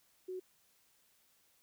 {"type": "tone", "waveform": "sine", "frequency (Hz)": 370, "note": "F#4", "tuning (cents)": 0, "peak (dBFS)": -39, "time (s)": [0.28, 0.4], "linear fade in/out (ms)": 10, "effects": ["white hiss -71 dBFS RMS until 1.62 s"]}